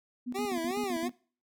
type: tone with tremolo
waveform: sine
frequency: 246.9 Hz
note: B3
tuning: in tune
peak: -32 dBFS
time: 0.26-1.12 s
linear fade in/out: 20 ms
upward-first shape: square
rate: 7.8 Hz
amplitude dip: 70%
type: tone with vibrato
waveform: 25% pulse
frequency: 370 Hz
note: F#4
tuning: in tune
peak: -28 dBFS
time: 0.34-1.09 s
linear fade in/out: 20 ms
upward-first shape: sine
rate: 2.7 Hz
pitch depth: 210 cents each way
effects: noise-tail reverb RT60 0.4 s tail -22 dB re dry